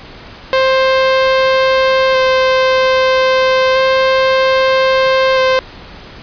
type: tone with vibrato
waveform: sawtooth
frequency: 523.3 Hz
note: C5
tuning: in tune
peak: -5 dBFS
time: 0.53-5.59 s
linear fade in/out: 0 ms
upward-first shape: square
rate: 0.31 Hz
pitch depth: 9 cents each way
effects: pink hiss -34 dBFS RMS until 6.22 s + resampled to 11025 Hz